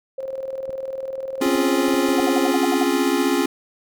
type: tone with tremolo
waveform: sine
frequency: 533 Hz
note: C5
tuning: 32 cents sharp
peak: -24 dBFS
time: 0.18-2.52 s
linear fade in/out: 5 ms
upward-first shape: square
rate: 20 Hz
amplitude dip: 55%
type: clicks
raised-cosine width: 2 ms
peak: -26 dBFS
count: 7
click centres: 0.694 / 1.462 / 1.554 / 1.884 / 1.942 / 2.088 / 2.2 s
type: chord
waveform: square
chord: Db major seventh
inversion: third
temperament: equal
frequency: 261.6 / 277.2 / 349.2 / 415.3 Hz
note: C4 / Db4 / F4 / Ab4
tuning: 0 / 0 / 0 / 0 cents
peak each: -25 / -22 / -23 / -26 dBFS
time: 1.41-3.46 s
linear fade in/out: 5 ms
type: tone bursts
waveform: sine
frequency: 743 Hz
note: F#5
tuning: 7 cents sharp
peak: -20 dBFS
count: 8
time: 2.18-2.831 s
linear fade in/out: 2 ms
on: 21 ms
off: 69 ms
effects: none